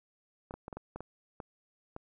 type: clicks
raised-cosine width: 1 ms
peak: -27 dBFS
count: 9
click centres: 0.509 / 0.54 / 0.681 / 0.728 / 0.77 / 0.96 / 1.006 / 1.402 / 1.964 s
effects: none